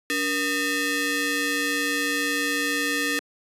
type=ring-modulated tone; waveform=sawtooth; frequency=762 Hz; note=G5; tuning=49 cents flat; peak=-15 dBFS; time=0.1-3.19 s; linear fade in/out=0 ms; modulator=1050 Hz; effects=high-pass 300 Hz 12 dB/octave + resampled to 32000 Hz